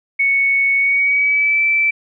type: tone with pitch glide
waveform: sine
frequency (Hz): 2217 to 2325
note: C#7 to D7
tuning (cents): 0 to -18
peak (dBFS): -12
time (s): 0.19-1.91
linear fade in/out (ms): 10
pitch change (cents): +82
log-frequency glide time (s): 0.76-1.63
effects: none